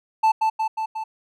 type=tone with echo; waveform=triangle; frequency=880 Hz; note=A5; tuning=in tune; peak=-12 dBFS; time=0.23-0.32 s; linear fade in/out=10 ms; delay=180 ms; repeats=4; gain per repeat=-3 dB; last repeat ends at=1.04 s; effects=none